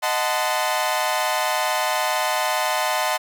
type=chord; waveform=sawtooth; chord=D# diminished seventh; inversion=none; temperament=equal with one note detuned; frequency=622.3 / 740 / 880 / 1029.1 Hz; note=D#5 / F#5 / A5 / C6; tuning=0 / 0 / 0 / -29 cents; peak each=-22 dBFS; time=0.02-3.18 s; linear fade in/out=20 ms; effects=none